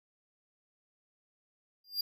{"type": "tone with exponential growth", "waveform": "square", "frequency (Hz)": 4799, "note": "D8", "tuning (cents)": 37, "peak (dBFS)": -27, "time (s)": [1.84, 2.01], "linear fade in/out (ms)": 5, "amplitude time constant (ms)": 35, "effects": []}